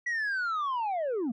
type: linear sweep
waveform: sine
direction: down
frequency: 1958 to 211.5 Hz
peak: -25 dBFS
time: 0.06-1.32 s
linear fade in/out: 10 ms
effects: tanh soft clip ceiling -27 dBFS